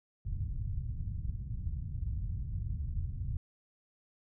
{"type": "low-pass noise", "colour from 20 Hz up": "white", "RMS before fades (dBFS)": -36, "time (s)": [0.25, 3.37], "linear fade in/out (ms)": 2, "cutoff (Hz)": 110, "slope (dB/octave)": 24, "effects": []}